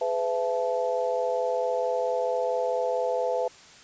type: tone cluster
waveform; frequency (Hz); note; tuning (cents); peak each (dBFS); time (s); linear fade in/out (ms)
sine; 419.5 / 504 / 671 / 868; G#4 / B4 / E5 / A5; +17 / +35 / +31 / -24; -35 / -26 / -29 / -33; 0.01-3.48; 5
effects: white hiss -50 dBFS RMS until 3.83 s + resampled to 16000 Hz